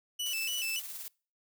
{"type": "tone with vibrato", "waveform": "sawtooth", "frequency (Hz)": 2794, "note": "F7", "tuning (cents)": 0, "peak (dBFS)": -29, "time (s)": [0.19, 0.8], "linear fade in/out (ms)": 10, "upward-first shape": "square", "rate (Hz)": 3.5, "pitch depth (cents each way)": 99}
{"type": "noise with tremolo", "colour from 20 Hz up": "blue", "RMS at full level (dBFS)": -40, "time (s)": [0.26, 1.08], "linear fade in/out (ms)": 0, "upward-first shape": "triangle", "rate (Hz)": 19, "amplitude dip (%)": 50}
{"effects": ["noise-tail reverb RT60 0.4 s tail -26 dB re dry"]}